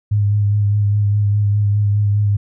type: tone with vibrato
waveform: sine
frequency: 103 Hz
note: G#2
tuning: 14 cents flat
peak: -12 dBFS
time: 0.11-2.37 s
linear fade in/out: 10 ms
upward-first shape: sine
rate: 4.9 Hz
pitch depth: 24 cents each way
effects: none